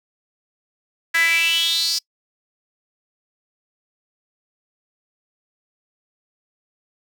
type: tone with high-pass filter sweep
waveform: sawtooth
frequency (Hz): 331.6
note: E4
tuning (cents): +10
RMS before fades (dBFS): -19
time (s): 1.14-1.99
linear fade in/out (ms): 10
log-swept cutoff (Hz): 1800 to 5100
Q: 7.8
effects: noise-tail reverb RT60 0.1 s tail -25 dB re dry